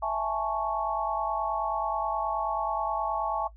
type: chord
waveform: sine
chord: A major seventh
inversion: second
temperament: equal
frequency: 659.3 / 830.6 / 880 / 1108.7 Hz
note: E5 / G#5 / A5 / C#6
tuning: 0 / 0 / 0 / 0 cents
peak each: -32 dBFS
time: 0.02-3.48 s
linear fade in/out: 10 ms
effects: noise-tail reverb RT60 0.1 s tail -17 dB re dry + added 53 Hz sine -47 dBFS peak until 3.56 s